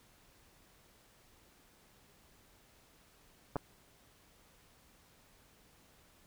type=clicks; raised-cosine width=1 ms; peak=-21 dBFS; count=2; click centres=3.558 / 3.565 s; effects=pink hiss -65 dBFS RMS until 6.26 s